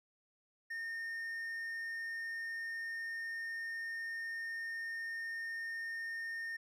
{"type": "tone", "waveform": "triangle", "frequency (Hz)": 1828, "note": "A#6", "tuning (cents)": -34, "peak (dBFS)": -37, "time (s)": [0.7, 6.57], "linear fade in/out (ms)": 10, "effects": []}